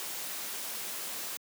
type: noise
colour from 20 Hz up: white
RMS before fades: -38 dBFS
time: 0-1.37 s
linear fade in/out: 0 ms
effects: high-pass 200 Hz 12 dB/octave